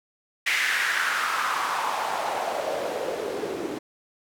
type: noise with band-pass filter sweep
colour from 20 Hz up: white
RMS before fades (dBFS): -27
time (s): 0.46-3.79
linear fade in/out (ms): 10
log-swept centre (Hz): 2100 to 330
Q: 3.4
effects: none